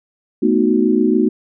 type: chord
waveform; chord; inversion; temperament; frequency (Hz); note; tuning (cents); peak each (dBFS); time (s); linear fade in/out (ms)
sine; B dominant seventh; third; equal; 220 / 246.9 / 311.1 / 370; A3 / B3 / D#4 / F#4; 0 / 0 / 0 / 0; -17; 0.42-1.29; 10
effects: none